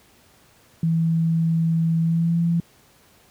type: tone with pitch glide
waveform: sine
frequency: 164.1 to 169.01 Hz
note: E3 to E3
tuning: -8 to +44 cents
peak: -17 dBFS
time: 0.83-2.6 s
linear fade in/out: 2 ms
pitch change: +52 cents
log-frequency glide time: 2.01-2.39 s
effects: pink hiss -55 dBFS RMS until 3.3 s + high-pass 60 Hz 12 dB/octave